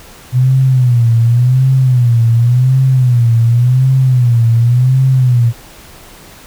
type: tone with vibrato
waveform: sine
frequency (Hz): 123.47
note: B2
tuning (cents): 0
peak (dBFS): -6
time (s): 0.32-5.53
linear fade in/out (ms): 50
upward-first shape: sine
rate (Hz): 0.9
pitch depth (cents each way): 120
effects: pink hiss -37 dBFS RMS until 6.46 s